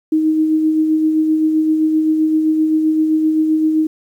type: tone with tremolo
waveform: sine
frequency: 313.3 Hz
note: D#4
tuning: 12 cents sharp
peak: -10 dBFS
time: 0.12-3.87 s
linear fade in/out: 5 ms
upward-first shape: sine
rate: 7.7 Hz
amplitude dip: 35%
effects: 8-bit